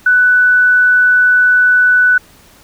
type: tone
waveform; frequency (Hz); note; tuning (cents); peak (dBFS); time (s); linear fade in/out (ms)
sine; 1490; F#6; +12; -6; 0.06-2.18; 5
effects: pink hiss -44 dBFS RMS until 2.63 s